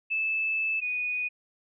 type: tone pair in turn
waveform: sine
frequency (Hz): 2623 / 2476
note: E7 / D#7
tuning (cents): -9 / -9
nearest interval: minor second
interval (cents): 100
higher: first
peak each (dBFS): -25 / -27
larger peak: first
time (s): 0.1-0.81 / 0.81-1.29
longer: first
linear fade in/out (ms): 20
effects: none